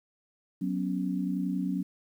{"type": "chord", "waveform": "sine", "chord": "F# suspended fourth", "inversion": "none", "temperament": "equal", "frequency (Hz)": [185, 246.9, 277.2], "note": ["F#3", "B3", "C#4"], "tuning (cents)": [0, 0, 0], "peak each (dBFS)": [-30, -35, -32], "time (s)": [0.61, 1.83], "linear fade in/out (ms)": 10, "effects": ["10-bit"]}